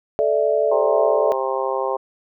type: chord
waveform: sine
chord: A suspended fourth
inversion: none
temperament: equal with one note detuned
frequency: 437 / 587.3 / 659.3 Hz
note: A4 / D5 / E5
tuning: -12 / 0 / 0 cents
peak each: -20 / -19 / -21 dBFS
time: 0.19-1.32 s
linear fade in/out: 0 ms
type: harmonic tone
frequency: 132.4 Hz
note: C3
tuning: 21 cents sharp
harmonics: 3 / 4 / 5 / 6 / 7 / 8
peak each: -26 / -24 / -30 / -28 / -28 / -28 dBFS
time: 0.71-1.97 s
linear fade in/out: 10 ms
effects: none